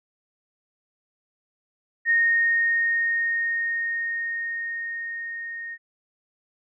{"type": "tone with level ramp", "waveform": "sine", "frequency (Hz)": 1852, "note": "A#6", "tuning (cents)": -12, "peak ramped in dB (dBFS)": [-16, -32], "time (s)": [2.05, 5.78], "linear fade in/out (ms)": 50, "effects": []}